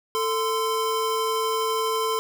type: tone pair together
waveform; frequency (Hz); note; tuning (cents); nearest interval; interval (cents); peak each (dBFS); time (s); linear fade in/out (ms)
square; 444.2 / 1032.4; A4 / C6; +16 / -23; octave + minor third; 1461; -26; 0.15-2.19; 0
effects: none